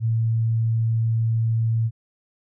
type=tone; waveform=sine; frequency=113.4 Hz; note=A#2; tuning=47 cents flat; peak=-18 dBFS; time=0-1.91 s; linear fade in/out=50 ms; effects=none